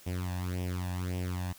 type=tone with flanger; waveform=sawtooth; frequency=90.5 Hz; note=F#2; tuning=38 cents flat; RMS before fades=-34 dBFS; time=0.06-1.53 s; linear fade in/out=10 ms; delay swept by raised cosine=0.35 to 1.17 ms; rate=1.8 Hz; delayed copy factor=+0.8; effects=white hiss -55 dBFS RMS until 1.58 s